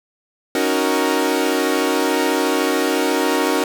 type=chord; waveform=sawtooth; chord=D# minor seventh; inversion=third; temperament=equal; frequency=277.2 / 311.1 / 370 / 466.2 Hz; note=C#4 / D#4 / F#4 / A#4; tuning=0 / 0 / 0 / 0 cents; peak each=-18 dBFS; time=0.55-3.64 s; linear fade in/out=2 ms; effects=none